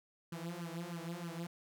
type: tone with flanger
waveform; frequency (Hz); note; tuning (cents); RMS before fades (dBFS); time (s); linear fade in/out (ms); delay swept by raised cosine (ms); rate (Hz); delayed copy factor
sawtooth; 170; F3; -46; -43; 0.32-1.47; 5; 0.65 to 5.65; 3.2; +0.95
effects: none